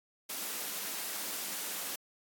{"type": "high-pass noise", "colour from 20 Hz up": "white", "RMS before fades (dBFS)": -38, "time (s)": [0.29, 1.96], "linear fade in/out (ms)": 10, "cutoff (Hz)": 170, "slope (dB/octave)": 48, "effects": ["AAC 64 kbps"]}